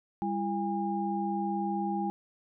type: tone cluster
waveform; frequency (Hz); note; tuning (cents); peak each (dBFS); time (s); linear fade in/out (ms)
sine; 200 / 335.5 / 812; G3 / E4 / G#5; +35 / +31 / -39; -32 / -35 / -32; 0.22-2.1; 0
effects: none